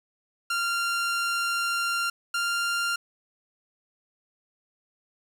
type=tone pair in turn; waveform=sawtooth; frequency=1387 / 1393.1 Hz; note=F6 / F6; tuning=-12 / -5 cents; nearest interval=unison; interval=7 cents; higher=second; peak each=-21 dBFS; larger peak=neither; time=0.5-2.1 / 2.34-2.96 s; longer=first; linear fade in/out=5 ms; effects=low-pass 11000 Hz 12 dB/octave + 8-bit